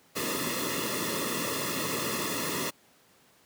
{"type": "noise with comb filter", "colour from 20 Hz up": "pink", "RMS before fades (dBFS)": -31, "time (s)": [0.15, 2.71], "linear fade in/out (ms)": 20, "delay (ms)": 1.3, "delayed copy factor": -0.95, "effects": ["pink hiss -61 dBFS RMS until 3.45 s", "high-pass 150 Hz 12 dB/octave"]}